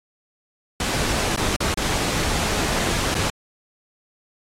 pink noise with dropouts, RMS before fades -23 dBFS, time 0.8-3.3 s, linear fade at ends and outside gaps 2 ms, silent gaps 1.362-1.375 / 1.563-1.604 / 1.742-1.773 / 3.144-3.15 s, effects low-pass 9000 Hz 12 dB/octave + AAC 48 kbps

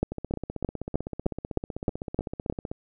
two click trains, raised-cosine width 2 ms, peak -10 / -19 dBFS, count 9 / 42, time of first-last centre 0.03-2.499 / 0.12-2.715 s, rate 3.24 / 15.8 Hz, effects none

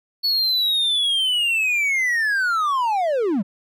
triangle linear sweep, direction down, 4435 to 172.4 Hz, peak -16 dBFS, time 0.23-3.43 s, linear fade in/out 20 ms, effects none

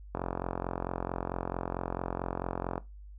click train, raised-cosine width 1 ms, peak -18 dBFS, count 118, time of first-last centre 0.15-2.779 s, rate 44.5 Hz, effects noise-tail reverb RT60 0.2 s tail -18 dB re dry + added 50 Hz sine -45 dBFS peak until 3.18 s

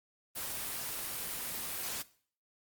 white noise, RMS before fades -38 dBFS, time 0.35-2.03 s, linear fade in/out 20 ms, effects noise-tail reverb RT60 0.5 s tail -19 dB re dry + Opus 24 kbps

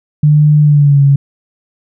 sine tone with pitch glide, 149.8 to 139.77 Hz, D3 to C#3, +35 to +15 cents, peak -4 dBFS, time 0.23-1.16 s, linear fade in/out 5 ms, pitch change -120 cents, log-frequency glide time 0.62-1.02 s, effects none

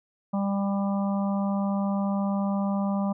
harmonic tone, 198.4 Hz, G3, 21 cents sharp, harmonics 1 / 3 / 4 / 5 / 6, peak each -24 / -34 / -36 / -38 / -40 dBFS, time 0.33-3.13 s, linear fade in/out 10 ms, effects none

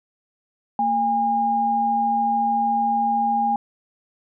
sine tone pair together, 228.4 / 813.9 Hz, A#3 / G#5, -35 / -35 cents, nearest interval octave + minor seventh, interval 2200 cents, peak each -27 / -18 dBFS, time 0.79-3.56 s, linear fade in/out 2 ms, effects none

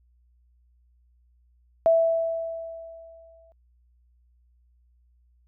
sine tone with exponential decay, 659.3 Hz, E5, in tune, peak -14 dBFS, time 1.86-3.52 s, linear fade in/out 0 ms, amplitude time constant 360 ms, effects added 60 Hz sine -59 dBFS peak until 5.47 s

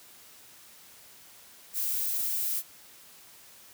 violet noise, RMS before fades -30 dBFS, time 1.73-2.63 s, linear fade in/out 50 ms, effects white hiss -53 dBFS RMS until 3.73 s + high-pass 60 Hz 12 dB/octave

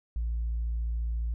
sine tone, 57.2 Hz, A#1, 32 cents flat, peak -26 dBFS, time 0.16-1.34 s, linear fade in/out 0 ms, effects tanh soft clip ceiling -25 dBFS

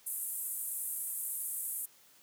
white band-pass noise, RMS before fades -38 dBFS, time 0.06-1.86 s, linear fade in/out 10 ms, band 8400 to 14000 Hz, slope 48 dB/octave, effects white hiss -62 dBFS RMS until 2.22 s + high-pass 100 Hz 12 dB/octave

